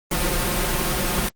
pink noise with comb filter, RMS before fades -22 dBFS, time 0.11-1.29 s, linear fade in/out 5 ms, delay 5.6 ms, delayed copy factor +0.85, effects Opus 32 kbps

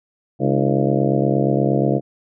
harmonic tone with a mistuned harmonic, 68.5 Hz, C#2, 20 cents flat, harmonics 2 / 3 / 4 / 5 / 6 / 7 / 8 / 9 / 10, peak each -20 / -22 / -23 / -24 / -25 / -25 / -26 / -27 / -27 dBFS, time 0.39-2.01 s, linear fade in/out 50 ms, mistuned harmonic 4, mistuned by +140 cents, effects none

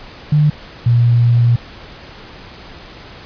sine tone pair in turn, 150 / 119.06 Hz, D3 / A#2, +37 / +37 cents, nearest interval major third, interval 400 cents, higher first, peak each -8 dBFS, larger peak neither, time 0.32-0.5 / 0.86-1.56 s, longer second, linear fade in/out 5 ms, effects pink hiss -36 dBFS RMS until 3.25 s + resampled to 11025 Hz

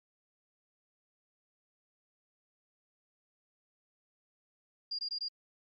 sine tone bursts, 4811 Hz, D8, 41 cents sharp, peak -32 dBFS, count 4, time 4.91-5.286 s, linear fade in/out 10 ms, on 79 ms, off 20 ms, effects tanh soft clip ceiling -30 dBFS + MP3 48 kbps

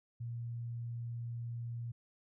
sine tone, 117.9 Hz, A#2, 20 cents sharp, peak -38 dBFS, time 0.2-1.92 s, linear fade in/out 10 ms, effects none

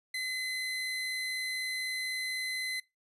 30% pulse tone, 2036 Hz, C7, 48 cents flat, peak -30 dBFS, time 0.14-2.8 s, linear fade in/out 5 ms, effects noise-tail reverb RT60 0.2 s tail -21 dB re dry + resampled to 32000 Hz

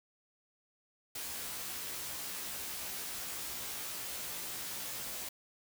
white noise with comb filter, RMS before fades -41 dBFS, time 1.15-5.29 s, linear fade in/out 5 ms, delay 16 ms, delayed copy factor +0.9, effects none

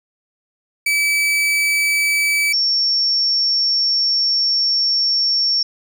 40% pulse / sine tone pair in turn, 2300 / 5470 Hz, D7 / F8, -37 / -37 cents, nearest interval octave + minor third, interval 1500 cents, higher second, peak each -14 dBFS, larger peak neither, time 0.86-2.53 / 2.53-5.63 s, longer second, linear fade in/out 5 ms, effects none

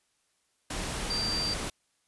sine tone in noise, 4699 Hz, D8, in tune, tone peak -29 dBFS, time 1.1-1.54 s, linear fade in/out 5 ms, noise pink, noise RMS -34 dBFS, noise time 0.7-1.7 s, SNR +2 dB, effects white hiss -73 dBFS RMS until 2.07 s + resampled to 24000 Hz

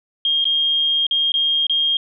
sine tone with dropouts, 3228 Hz, G#7, 50 cents flat, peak -15 dBFS, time 0.25-1.97 s, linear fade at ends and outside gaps 2 ms, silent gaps 0.443-0.453 / 1.067-1.11 / 1.32-1.34 / 1.668-1.696 s, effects none

